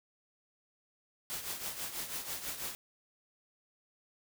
white noise with tremolo, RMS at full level -37 dBFS, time 1.3-2.75 s, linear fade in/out 0 ms, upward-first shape triangle, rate 6.1 Hz, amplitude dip 70%, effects none

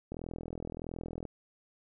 click train, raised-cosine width 2 ms, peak -26 dBFS, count 48, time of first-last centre 0.12-1.253 s, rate 41.5 Hz, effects none

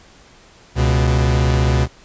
45% pulse tone pair together, 69.65 / 124.1 Hz, C#2 / B2, +9 / +9 cents, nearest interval minor seventh, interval 1000 cents, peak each -16 dBFS, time 0.75-1.88 s, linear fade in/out 50 ms, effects pink hiss -47 dBFS RMS until 2.04 s + resampled to 16000 Hz

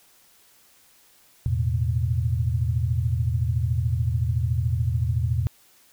sine chord, E suspended fourth, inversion none, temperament just, 82.41 / 109.88 / 123.61 Hz, E2 / A2 / B2, 0 / -2 / +2 cents, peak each -25 dBFS, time 1.46-5.47 s, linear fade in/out 0 ms, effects white hiss -57 dBFS RMS until 5.92 s

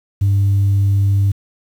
sine tone, 99.2 Hz, G2, 21 cents sharp, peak -9 dBFS, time 0.21-1.32 s, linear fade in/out 10 ms, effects tanh soft clip ceiling -9 dBFS + 7-bit

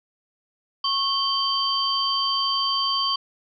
sine tone cluster, 1098 / 3127 / 4645 Hz, C#6 / G7 / D8, -17 / -5 / -20 cents, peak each -25 dBFS, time 0.84-3.16 s, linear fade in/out 5 ms, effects none

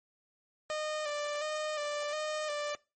sawtooth tone with vibrato, 601 Hz, D5, 40 cents sharp, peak -29 dBFS, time 0.7-2.75 s, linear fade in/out 0 ms, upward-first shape square, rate 1.4 Hz, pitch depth 35 cents each way, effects noise-tail reverb RT60 0.3 s tail -24 dB re dry + MP3 32 kbps

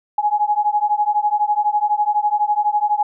sine beating tone pair, 830.6 / 842.6 Hz, G#5 / G#5, 0 / +25 cents, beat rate 12 Hz, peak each -18 dBFS, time 0.18-3.03 s, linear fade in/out 5 ms, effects none

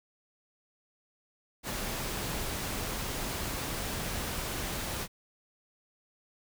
pink noise, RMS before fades -35 dBFS, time 1.63-5.08 s, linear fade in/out 50 ms, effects none

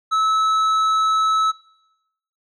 triangle tone with tanh clipping, 1300 Hz, E6, 24 cents flat, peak -17 dBFS, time 0.11-1.52 s, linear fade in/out 20 ms, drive 12 dB, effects noise-tail reverb RT60 0.9 s tail -22 dB re dry

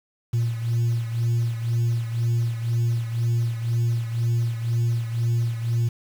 sine beating tone pair, 116.54 / 118.54 Hz, A#2 / A#2, 0 / +29 cents, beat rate 2 Hz, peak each -20 / -25 dBFS, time 0.33-5.89 s, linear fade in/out 10 ms, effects tanh soft clip ceiling -17 dBFS + 7-bit

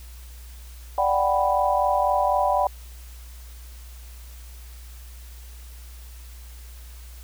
sine chord, G major seventh, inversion second, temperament equal, 587.3 / 740 / 784 / 987.8 Hz, D5 / F#5 / G5 / B5, 0 / 0 / 0 / 0 cents, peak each -24 dBFS, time 0.98-2.67 s, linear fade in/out 2 ms, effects added 60 Hz sine -39 dBFS peak until 7.23 s + white hiss -50 dBFS RMS until 7.23 s

